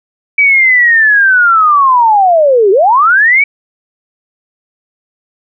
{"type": "linear two-way sweep", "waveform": "sine", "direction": "down then up", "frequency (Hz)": [2302, 370, 2302], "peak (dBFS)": -4, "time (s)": [0.38, 3.44], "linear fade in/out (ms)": 5, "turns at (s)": 2.71, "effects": []}